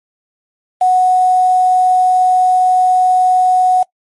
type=tone with quantisation; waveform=sine; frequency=737 Hz; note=F#5; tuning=7 cents flat; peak=-7 dBFS; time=0.81-3.83 s; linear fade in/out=5 ms; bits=5; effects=noise-tail reverb RT60 0.1 s tail -22 dB re dry + MP3 48 kbps